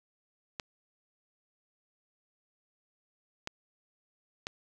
clicks, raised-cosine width 0.2 ms, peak -18 dBFS, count 3, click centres 0.598 / 3.474 / 4.469 s, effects none

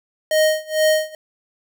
square tone with tremolo, 622.3 Hz, D#5, in tune, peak -13 dBFS, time 0.31-1.15 s, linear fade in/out 2 ms, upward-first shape sine, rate 2.2 Hz, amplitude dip 95%, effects none

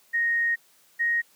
sine tone pair in turn, 1864.7 / 1872.9 Hz, A#6 / A#6, 0 / +8 cents, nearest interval unison, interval 8 cents, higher second, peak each -21 dBFS, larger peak neither, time 0.13-0.56 / 0.99-1.22 s, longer first, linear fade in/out 20 ms, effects white hiss -60 dBFS RMS until 1.35 s + high-pass 150 Hz 12 dB/octave

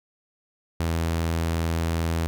sawtooth tone, 82.6 Hz, E2, 4 cents sharp, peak -19 dBFS, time 0.8-2.27 s, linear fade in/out 0 ms, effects none

